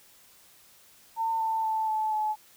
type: tone with pitch steps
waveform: sine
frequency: 902 / 890.6 / 879.4 / 868.3 / 857.3 Hz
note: A5 / A5 / A5 / A5 / A5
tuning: +43 / +21 / -1 / -23 / -45 cents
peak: -25 dBFS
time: 1.16-2.36 s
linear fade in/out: 50 ms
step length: 240 ms
effects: white hiss -57 dBFS RMS until 2.56 s